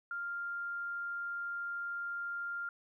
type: tone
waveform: sine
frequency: 1396.9 Hz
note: F6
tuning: in tune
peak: -36 dBFS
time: 0.11-2.69 s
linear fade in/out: 2 ms
effects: 13-bit